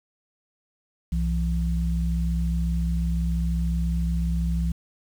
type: tone pair together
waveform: sine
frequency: 63.27 / 169 Hz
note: B1 / E3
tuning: +43 / +43 cents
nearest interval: octave + perfect fourth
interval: 1700 cents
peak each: -23 / -26 dBFS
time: 1.12-4.72 s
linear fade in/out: 5 ms
effects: 8-bit